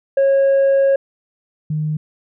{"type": "tone pair in turn", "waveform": "sine", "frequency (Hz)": [547, 153.5], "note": ["C#5", "D#3"], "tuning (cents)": [-23, -23], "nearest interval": "octave + minor seventh", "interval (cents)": 2200, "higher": "first", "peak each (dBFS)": [-8, -17], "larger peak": "first", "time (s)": [[0.17, 0.96], [1.7, 1.97]], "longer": "first", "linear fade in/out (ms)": 5, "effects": ["tanh soft clip ceiling -10 dBFS"]}